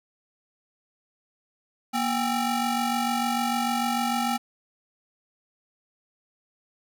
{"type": "ring-modulated tone", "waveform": "30% pulse", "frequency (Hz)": 523.3, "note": "C5", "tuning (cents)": 0, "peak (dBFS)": -18, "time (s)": [1.93, 4.38], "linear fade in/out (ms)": 20, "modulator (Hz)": 285, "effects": []}